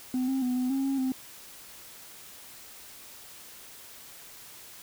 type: tone with pitch steps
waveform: sine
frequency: 254.7 / 265.8 / 249.6 / 252.7 / 269.7 / 271.9 / 260.4 Hz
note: C4 / C4 / B3 / B3 / C#4 / C#4 / C4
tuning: -46 / +27 / +19 / +40 / -47 / -33 / -8 cents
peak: -23 dBFS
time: 0.14-1.12 s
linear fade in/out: 2 ms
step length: 140 ms
effects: tanh soft clip ceiling -24 dBFS + white hiss -48 dBFS RMS until 4.82 s